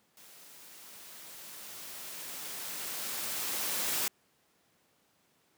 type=noise with level ramp; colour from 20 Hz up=white; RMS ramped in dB=-55 to -31 dBFS; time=0.17-4.08 s; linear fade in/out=2 ms; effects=pink hiss -70 dBFS RMS until 5.57 s + high-pass 150 Hz 12 dB/octave